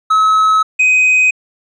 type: tone pair in turn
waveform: triangle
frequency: 1287 / 2511 Hz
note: E6 / D#7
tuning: -42 / +15 cents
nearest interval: octave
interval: 1157 cents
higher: second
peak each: -6 dBFS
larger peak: neither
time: 0.1-0.63 / 0.79-1.31 s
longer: first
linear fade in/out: 10 ms
effects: resampled to 24000 Hz